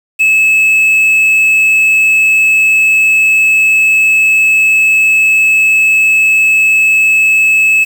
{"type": "tone with quantisation", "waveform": "triangle", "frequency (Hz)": 2597, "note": "E7", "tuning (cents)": -26, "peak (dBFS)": -4, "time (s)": [0.19, 7.85], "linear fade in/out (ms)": 20, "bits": 5, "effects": []}